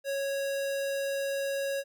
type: tone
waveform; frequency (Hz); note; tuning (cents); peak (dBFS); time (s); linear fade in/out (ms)
square; 552; C#5; -7; -30; 0.04-1.84; 50
effects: none